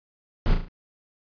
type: noise with echo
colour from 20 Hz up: brown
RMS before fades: -20 dBFS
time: 0.46-0.54 s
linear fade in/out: 0 ms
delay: 36 ms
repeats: 4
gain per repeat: -6 dB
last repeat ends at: 0.684 s
effects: resampled to 11025 Hz